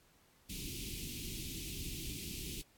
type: band-stop noise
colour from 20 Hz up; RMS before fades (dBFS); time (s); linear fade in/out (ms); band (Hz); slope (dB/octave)
pink; -43; 0.49-2.62; 10; 370 to 2400; 48
effects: pink hiss -68 dBFS RMS until 2.77 s + AAC 64 kbps